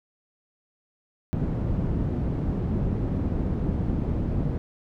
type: low-pass noise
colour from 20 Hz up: white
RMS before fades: -26 dBFS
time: 1.33-4.58 s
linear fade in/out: 0 ms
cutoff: 180 Hz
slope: 12 dB/octave
effects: none